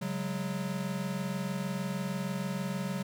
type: chord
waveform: square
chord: C# suspended fourth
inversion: none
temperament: equal with one note detuned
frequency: 138.59 / 185 / 205 Hz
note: C#3 / F#3 / G#3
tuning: 0 / 0 / -22 cents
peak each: -39 / -35 / -39 dBFS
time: 0.01-3.03 s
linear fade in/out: 10 ms
effects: none